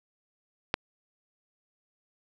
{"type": "click", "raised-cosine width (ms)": 0.3, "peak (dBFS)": -8, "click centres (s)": 0.741, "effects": []}